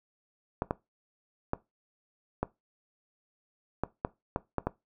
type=clicks; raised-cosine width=1 ms; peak=-14 dBFS; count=9; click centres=0.621 / 0.709 / 1.534 / 2.43 / 3.836 / 4.049 / 4.361 / 4.583 / 4.67 s; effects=noise-tail reverb RT60 0.2 s tail -19 dB re dry